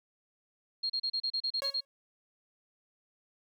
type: tone bursts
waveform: sine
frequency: 4242 Hz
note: C8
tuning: 23 cents sharp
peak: -29 dBFS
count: 10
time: 0.83-1.807 s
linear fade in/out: 10 ms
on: 68 ms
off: 33 ms
type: tone with exponential decay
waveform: sawtooth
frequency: 553 Hz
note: C#5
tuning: 4 cents flat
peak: -29 dBFS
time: 1.62-1.85 s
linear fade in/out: 0 ms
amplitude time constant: 48 ms
effects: none